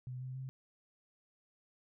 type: tone with pitch steps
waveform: sine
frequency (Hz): 126.5 / 129.08 / 131.72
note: B2 / C3 / C3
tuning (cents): +42 / -23 / +12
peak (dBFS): -40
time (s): 0.07-0.49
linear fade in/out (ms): 0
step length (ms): 140
effects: none